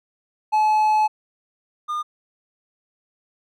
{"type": "tone pair in turn", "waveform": "triangle", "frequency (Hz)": [858, 1213.4], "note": ["A5", "D#6"], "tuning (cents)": [-44, -44], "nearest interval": "tritone", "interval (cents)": 600, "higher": "second", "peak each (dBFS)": [-13, -21], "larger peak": "first", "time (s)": [[0.52, 1.08], [1.88, 2.03]], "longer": "first", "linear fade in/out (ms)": 20, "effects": []}